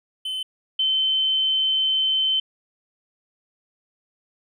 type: tone pair in turn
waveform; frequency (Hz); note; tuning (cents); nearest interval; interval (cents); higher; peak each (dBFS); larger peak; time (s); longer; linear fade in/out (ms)
triangle / sine; 3056 / 3077; G7 / G7; -45 / -33; unison; 12; second; -24 / -18; second; 0.25-0.43 / 0.79-2.4; second; 5
effects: none